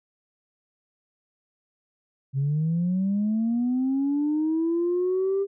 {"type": "linear sweep", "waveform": "sine", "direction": "up", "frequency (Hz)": [132.3, 399.5], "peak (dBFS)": -20, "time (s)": [2.33, 5.47], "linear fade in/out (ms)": 50, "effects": ["tanh soft clip ceiling -18 dBFS"]}